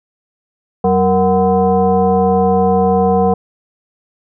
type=tone with frequency modulation; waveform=sine; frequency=466.2 Hz; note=A#4; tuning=in tune; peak=-9 dBFS; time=0.84-3.34 s; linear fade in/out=5 ms; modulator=277 Hz; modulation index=1.3; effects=none